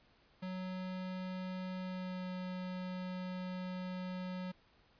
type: tone with pitch glide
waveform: square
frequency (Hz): 185 to 183.4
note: F#3 to F#3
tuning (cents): 0 to -15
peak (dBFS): -40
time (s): 0.42-4.52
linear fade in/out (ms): 10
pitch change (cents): -15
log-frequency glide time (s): 1.8-2.27
effects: pink hiss -68 dBFS RMS until 4.99 s + resampled to 11025 Hz